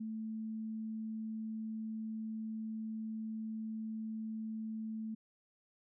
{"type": "tone", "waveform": "sine", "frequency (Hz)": 220, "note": "A3", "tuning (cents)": 0, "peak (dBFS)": -38, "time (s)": [0, 5.15], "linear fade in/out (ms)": 10, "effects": []}